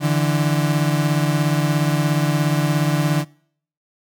35% pulse beating tone pair, 147.3 / 164.3 Hz, D3 / E3, +6 / -5 cents, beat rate 17 Hz, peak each -16 / -20 dBFS, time 0-3.25 s, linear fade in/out 50 ms, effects noise-tail reverb RT60 0.6 s tail -25 dB re dry

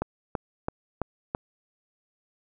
click train, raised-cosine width 1 ms, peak -13 dBFS, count 5, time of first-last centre 0.02-1.349 s, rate 3.01 Hz, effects none

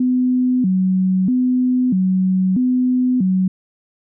sine tone with vibrato, 217.1 Hz, A3, 23 cents flat, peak -13 dBFS, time 0-3.48 s, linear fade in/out 5 ms, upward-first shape square, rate 0.78 Hz, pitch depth 260 cents each way, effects none

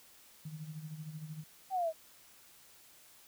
sine tone with tremolo, 155.5 Hz, D#3, 1 cent flat, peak -39 dBFS, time 0.45-1.44 s, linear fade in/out 5 ms, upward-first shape sine, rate 13 Hz, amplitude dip 65%
sine exponential sweep, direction down, 784 to 623 Hz, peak -30 dBFS, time 1.7-1.93 s, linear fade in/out 50 ms
effects white hiss -60 dBFS RMS until 3.27 s

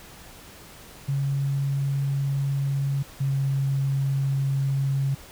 sine tone pair in turn, 138.59 / 136.84 Hz, C#3 / C#3, 0 / -22 cents, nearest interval unison, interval 22 cents, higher first, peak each -22 / -21 dBFS, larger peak second, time 1.08-3.03 / 3.2-5.15 s, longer neither, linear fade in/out 10 ms, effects pink hiss -46 dBFS RMS until 5.31 s

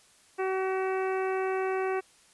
harmonic tone, 379 Hz, F#4, 42 cents sharp, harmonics 1 / 2 / 3 / 4 / 5 / 6 / 7, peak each -28 / -34 / -38 / -40 / -42 / -44 / -45 dBFS, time 0.38-2.01 s, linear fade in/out 20 ms, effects white hiss -60 dBFS RMS until 2.33 s + resampled to 24000 Hz

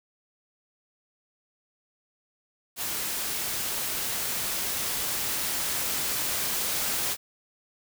white noise with level ramp, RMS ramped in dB -31 to -28 dBFS, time 2.76-7.17 s, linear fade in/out 50 ms, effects none

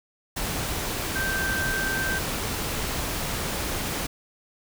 sine tone in noise, 1561 Hz, G6, 8 cents flat, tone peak -26 dBFS, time 1.15-2.19 s, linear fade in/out 10 ms, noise pink, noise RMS -29 dBFS, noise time 0.36-4.07 s, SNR 0 dB, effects none

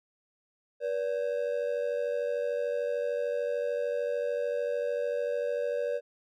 triangle ring-modulated tone, 529 Hz, C5, 19 cents sharp, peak -23 dBFS, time 0.8-6.01 s, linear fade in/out 50 ms, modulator 46.7 Hz, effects none

